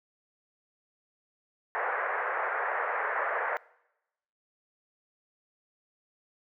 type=band-pass noise; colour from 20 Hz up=white; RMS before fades=-31 dBFS; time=1.75-3.57 s; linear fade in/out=0 ms; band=450 to 1900 Hz; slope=48 dB/octave; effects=noise-tail reverb RT60 0.9 s tail -23 dB re dry